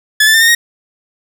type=tone with pitch steps; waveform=sawtooth; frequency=1721 / 1758.2 / 1796.2 / 1835 / 1874.6 Hz; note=A6 / A6 / A6 / A#6 / A#6; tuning=-39 / -2 / +35 / -28 / +9 cents; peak=-3 dBFS; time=0.2-0.55 s; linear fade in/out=5 ms; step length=70 ms; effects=7-bit